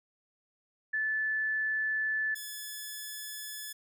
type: tone pair in turn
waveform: sine / 5% pulse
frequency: 1743 / 1720 Hz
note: A6 / A6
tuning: -17 / -40 cents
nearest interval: unison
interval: 23 cents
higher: first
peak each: -28 dBFS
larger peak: neither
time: 0.93-2.35 / 2.35-3.73 s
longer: first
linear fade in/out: 10 ms
effects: none